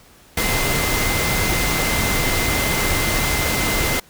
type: tone in noise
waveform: sine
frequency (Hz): 2072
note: C7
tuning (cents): -17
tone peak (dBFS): -25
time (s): 0.37-4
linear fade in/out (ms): 5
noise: pink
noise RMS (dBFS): -20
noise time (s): 0.37-4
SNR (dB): -8
effects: pink hiss -49 dBFS RMS until 4.09 s